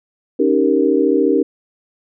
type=chord; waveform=sine; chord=Eb dominant seventh; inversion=third; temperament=equal; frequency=277.2 / 311.1 / 392 / 466.2 Hz; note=Db4 / Eb4 / G4 / Bb4; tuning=0 / 0 / 0 / 0 cents; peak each=-17 dBFS; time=0.39-1.43 s; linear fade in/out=10 ms; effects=none